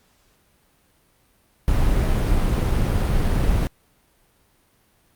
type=noise; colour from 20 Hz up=brown; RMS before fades=-19 dBFS; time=1.68-3.67 s; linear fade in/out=0 ms; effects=pink hiss -61 dBFS RMS until 5.15 s + Opus 48 kbps